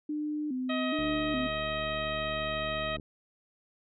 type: tone with vibrato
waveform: sine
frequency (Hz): 277.2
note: C#4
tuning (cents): 0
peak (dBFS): -30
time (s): 0.09-1.47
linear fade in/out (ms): 5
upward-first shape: square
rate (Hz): 1.2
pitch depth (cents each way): 140
type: harmonic tone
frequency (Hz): 632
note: D#5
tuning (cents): +27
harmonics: 1 / 2 / 3 / 4 / 5 / 6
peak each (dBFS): -34 / -37 / -39 / -40 / -41 / -42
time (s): 0.69-2.97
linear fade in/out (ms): 10
type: click train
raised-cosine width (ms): 3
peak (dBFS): -30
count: 150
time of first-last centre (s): 0.99-2.998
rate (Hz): 74.2
effects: none